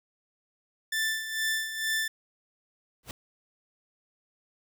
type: tone with tremolo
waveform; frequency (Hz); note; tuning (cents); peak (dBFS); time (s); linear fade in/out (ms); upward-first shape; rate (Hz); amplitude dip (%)
sawtooth; 1767; A6; +7; -22; 0.92-2.08; 5; sine; 2.2; 65
type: noise with exponential growth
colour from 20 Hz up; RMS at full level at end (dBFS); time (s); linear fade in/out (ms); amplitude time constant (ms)
pink; -33; 3.03-3.11; 2; 17
effects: none